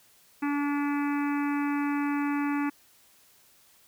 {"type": "harmonic tone", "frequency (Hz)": 287.8, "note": "D4", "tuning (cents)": -35, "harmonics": [1, 3, 4, 5, 6, 7, 8, 9], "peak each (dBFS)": [-26, -36, -38, -40, -42, -43, -44, -45], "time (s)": [0.42, 2.7], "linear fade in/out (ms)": 10, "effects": ["white hiss -60 dBFS RMS until 3.87 s"]}